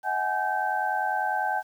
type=tone cluster; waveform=sine; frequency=634 / 754 / 844 / 1550 Hz; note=D#5 / F#5 / G#5 / G6; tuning=+32 / +32 / +28 / -20 cents; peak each=-37 / -28 / -28 / -30 dBFS; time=0.03-1.63 s; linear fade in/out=50 ms; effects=9-bit